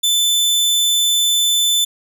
sawtooth tone, 3520 Hz, A7, in tune, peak -10 dBFS, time 0.03-1.85 s, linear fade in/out 10 ms, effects none

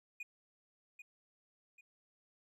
triangle tone with echo, 2459 Hz, D#7, 21 cents flat, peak -40 dBFS, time 0.2-0.23 s, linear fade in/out 5 ms, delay 790 ms, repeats 2, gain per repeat -8 dB, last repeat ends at 1.81 s, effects none

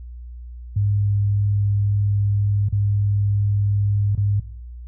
sine tone with dropouts, 101.8 Hz, G#2, 34 cents flat, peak -16 dBFS, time 0.76-4.4 s, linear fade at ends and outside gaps 5 ms, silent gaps 2.687-2.724 / 4.152-4.176 s, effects noise-tail reverb RT60 0.7 s tail -23 dB re dry + added 60 Hz sine -33 dBFS peak until 4.87 s

